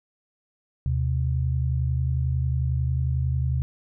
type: tone pair together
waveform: sine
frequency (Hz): 77.2 / 128.3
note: D#2 / C3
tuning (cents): -13 / -34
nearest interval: major sixth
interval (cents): 879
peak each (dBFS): -24 / -24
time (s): 0.86-3.62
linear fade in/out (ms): 0
effects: none